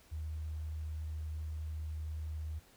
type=tone; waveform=sine; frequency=77.78 Hz; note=D#2; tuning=in tune; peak=-37 dBFS; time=0.11-2.6 s; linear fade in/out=20 ms; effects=pink hiss -63 dBFS RMS until 2.76 s